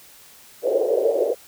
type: band-pass noise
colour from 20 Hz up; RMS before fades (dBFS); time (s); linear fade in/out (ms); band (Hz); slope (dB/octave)
white; -20; 0.62-1.35; 50; 410 to 560; 48
effects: white hiss -48 dBFS RMS until 1.47 s